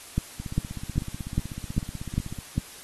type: two click trains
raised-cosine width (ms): 5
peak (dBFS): -10 / -21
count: 7 / 33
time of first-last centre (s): 0.18-2.58 / 0.4-2.388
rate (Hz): 2.5 / 16.1
effects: white hiss -45 dBFS RMS until 2.83 s + AAC 32 kbps